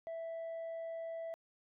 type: tone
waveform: sine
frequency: 659.3 Hz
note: E5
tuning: in tune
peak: -37 dBFS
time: 0.07-1.34 s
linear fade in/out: 0 ms
effects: tanh soft clip ceiling -39 dBFS